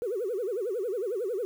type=tone with vibrato; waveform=sine; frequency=430.1 Hz; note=A4; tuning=39 cents flat; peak=-27 dBFS; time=0.02-1.45 s; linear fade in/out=0 ms; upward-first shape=sine; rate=11 Hz; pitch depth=270 cents each way; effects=tanh soft clip ceiling -24 dBFS + 9-bit